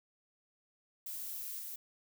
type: noise with level steps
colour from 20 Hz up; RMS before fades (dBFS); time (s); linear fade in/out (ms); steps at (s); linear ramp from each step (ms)
violet; -42 / -44; 1.06-1.76; 5; 1.59; 2
effects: none